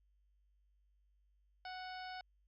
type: harmonic tone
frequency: 740 Hz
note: F#5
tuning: in tune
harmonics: 1 / 2 / 3 / 4 / 5 / 6 / 7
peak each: -46 / -51 / -56 / -58 / -60 / -58 / -58 dBFS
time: 1.65-2.21 s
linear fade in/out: 2 ms
effects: added 50 Hz sine -70 dBFS peak until 2.47 s